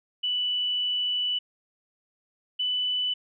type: tone pair in turn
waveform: sine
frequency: 2969 / 2988 Hz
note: F#7 / F#7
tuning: +5 / +16 cents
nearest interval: unison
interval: 11 cents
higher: second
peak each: -24 dBFS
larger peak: neither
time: 0.23-1.39 / 2.59-3.14 s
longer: first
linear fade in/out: 10 ms
effects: none